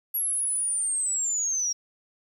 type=linear sweep; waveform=sine; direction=down; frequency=11470 to 5588 Hz; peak=-24 dBFS; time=0.14-1.73 s; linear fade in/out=10 ms; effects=9-bit